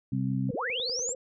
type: harmonic tone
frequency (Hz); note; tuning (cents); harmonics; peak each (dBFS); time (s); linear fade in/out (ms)
65.41; C2; 0; 2 / 3 / 4; -29 / -31 / -32; 0.12-0.51; 5
type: tone with vibrato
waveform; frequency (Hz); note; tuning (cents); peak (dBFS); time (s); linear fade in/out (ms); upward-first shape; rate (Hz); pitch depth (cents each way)
sine; 493.9; B4; 0; -36; 0.49-1.15; 2; square; 19; 78
type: linear sweep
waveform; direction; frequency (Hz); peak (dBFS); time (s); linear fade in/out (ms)
sine; up; 34.25 to 7720; -29; 0.53-1.14; 20
type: click train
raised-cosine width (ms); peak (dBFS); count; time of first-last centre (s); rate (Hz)
1; -34; 5; 0.7-1.092; 10.2
effects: none